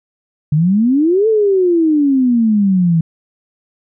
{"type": "exponential two-way sweep", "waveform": "sine", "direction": "up then down", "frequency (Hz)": [143.6, 450, 160.1], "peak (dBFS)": -9, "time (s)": [0.52, 3.01], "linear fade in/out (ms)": 5, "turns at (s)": 1.28, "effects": []}